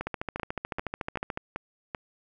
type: two click trains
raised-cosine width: 0.5 ms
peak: -17 / -16 dBFS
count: 6 / 19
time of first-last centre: 0.01-1.948 / 0.07-1.374 s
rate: 2.58 / 13.8 Hz
effects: none